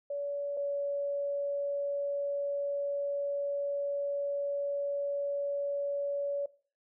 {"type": "tone pair in turn", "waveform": "sine", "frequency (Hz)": [570, 567], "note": ["C#5", "C#5"], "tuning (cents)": [48, 39], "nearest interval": "unison", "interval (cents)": 9, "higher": "first", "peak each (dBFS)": [-32, -30], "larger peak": "second", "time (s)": [[0.1, 0.57], [0.57, 6.46]], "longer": "second", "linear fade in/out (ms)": 5, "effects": ["noise-tail reverb RT60 0.4 s tail -19 dB re dry"]}